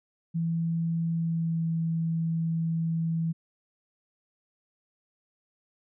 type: tone with pitch glide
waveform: sine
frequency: 165.8 to 164.09 Hz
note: E3 to E3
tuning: +10 to -8 cents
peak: -25 dBFS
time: 0.34-3.33 s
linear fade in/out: 20 ms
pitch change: -18 cents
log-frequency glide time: 1.12-1.67 s
effects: none